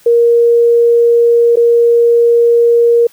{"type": "tone with dropouts", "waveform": "sine", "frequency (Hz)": 470, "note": "A#4", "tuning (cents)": 14, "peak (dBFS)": -5, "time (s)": [0.06, 3.07], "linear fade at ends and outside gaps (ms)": 5, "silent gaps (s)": [1.558, 1.569], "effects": ["white hiss -46 dBFS RMS until 3.12 s", "high-pass 80 Hz 12 dB/octave"]}